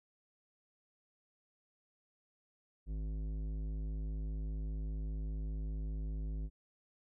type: tone with tanh clipping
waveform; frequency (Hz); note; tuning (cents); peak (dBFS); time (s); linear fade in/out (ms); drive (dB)
sine; 52.5; G#1; +19; -38; 2.86-6.5; 50; 13
effects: none